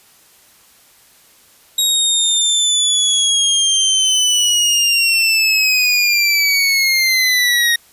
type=linear sweep; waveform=25% pulse; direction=down; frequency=3800 to 1864.7 Hz; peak=-8 dBFS; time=1.78-7.76 s; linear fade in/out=5 ms; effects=white hiss -49 dBFS RMS until 7.92 s + resampled to 32000 Hz